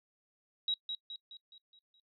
sine tone with echo, 3843 Hz, B7, 48 cents flat, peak -29 dBFS, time 0.68-0.74 s, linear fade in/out 2 ms, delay 210 ms, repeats 6, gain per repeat -6 dB, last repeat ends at 2 s, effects noise-tail reverb RT60 0.1 s tail -23 dB re dry

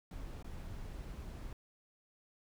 brown noise with dropouts, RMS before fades -45 dBFS, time 0.11-1.53 s, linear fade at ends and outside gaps 2 ms, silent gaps 0.427-0.444 s, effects none

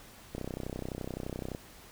click train, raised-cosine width 2 ms, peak -23 dBFS, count 39, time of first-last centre 0.35-1.549 s, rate 31.7 Hz, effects pink hiss -53 dBFS RMS until 1.91 s

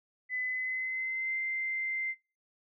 sine tone with pitch glide, 2010 to 2083 Hz, B6 to C7, +30 to -8 cents, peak -31 dBFS, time 0.29-2.15 s, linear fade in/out 50 ms, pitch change +62 cents, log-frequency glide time 0.41-1.38 s, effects noise-tail reverb RT60 0.3 s tail -21 dB re dry

